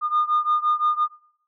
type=beating tone pair; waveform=sine; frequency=1216 / 1221.8 Hz; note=D#6 / D#6; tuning=-40 / -32 cents; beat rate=5.8 Hz; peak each=-20 / -22 dBFS; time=0.01-1.08 s; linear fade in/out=50 ms; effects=noise-tail reverb RT60 0.6 s tail -19 dB re dry + tanh soft clip ceiling -13 dBFS